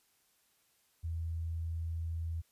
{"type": "tone", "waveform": "sine", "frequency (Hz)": 82.41, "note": "E2", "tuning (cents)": 0, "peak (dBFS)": -34, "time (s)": [1.03, 2.42], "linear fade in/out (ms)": 20, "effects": ["white hiss -72 dBFS RMS until 2.51 s", "resampled to 32000 Hz"]}